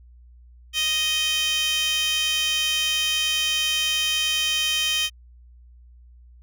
15% pulse tone with high-pass filter, 623 Hz, D#5, 2 cents sharp, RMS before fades -23 dBFS, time 0.73-5.1 s, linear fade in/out 50 ms, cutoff 3300 Hz, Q 4.8, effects added 60 Hz sine -46 dBFS peak until 6.42 s

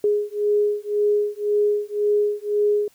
sine beating tone pair, 414.4 / 416.3 Hz, G#4 / G#4, -4 / +4 cents, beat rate 1.9 Hz, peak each -21 dBFS, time 0.04-2.88 s, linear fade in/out 2 ms, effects white hiss -58 dBFS RMS until 2.94 s

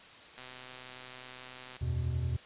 click train, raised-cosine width 0.2 ms, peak -29 dBFS, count 177, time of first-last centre 0.38-1.766 s, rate 127 Hz
triangle chord, E suspended second, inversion none, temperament equal with one note detuned, 81.23 / 92.5 / 123.47 Hz, E2 / F#2 / B2, -25 / 0 / 0 cents, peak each -31 / -37 / -31 dBFS, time 1.81-2.37 s, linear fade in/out 10 ms
effects white hiss -52 dBFS RMS until 2.45 s + resampled to 8000 Hz

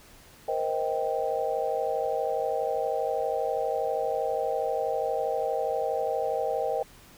sine chord, C minor seventh, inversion third, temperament just, 470.9 / 523.3 / 627.9 / 784.9 Hz, Bb4 / C5 / Eb5 / G5, +18 / 0 / +16 / +2 cents, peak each -31 dBFS, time 0.48-6.83 s, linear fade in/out 5 ms, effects pink hiss -53 dBFS RMS until 7.17 s

